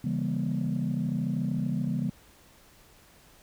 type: chord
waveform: sine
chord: C# diminished seventh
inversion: none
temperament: just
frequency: 138.59 / 166.31 / 199.57 / 239.5 Hz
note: C#3 / E3 / G3 / Bb3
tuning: 0 / +16 / +31 / +47 cents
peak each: -31 dBFS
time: 0.04-2.1 s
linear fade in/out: 5 ms
effects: tanh soft clip ceiling -20 dBFS + pink hiss -57 dBFS RMS until 3.42 s